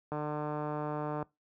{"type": "click train", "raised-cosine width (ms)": 1, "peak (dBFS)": -22, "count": 167, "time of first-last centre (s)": [0.12, 1.227], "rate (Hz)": 150, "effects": ["noise-tail reverb RT60 0.2 s tail -22 dB re dry", "high-pass 60 Hz 12 dB/octave"]}